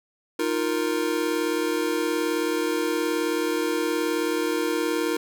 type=chord; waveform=square; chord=Eb suspended second; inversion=none; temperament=just; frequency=311.1 / 350 / 466.7 Hz; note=Eb4 / F4 / Bb4; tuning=0 / +4 / +2 cents; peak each=-28 dBFS; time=0.39-5.17 s; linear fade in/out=5 ms; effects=none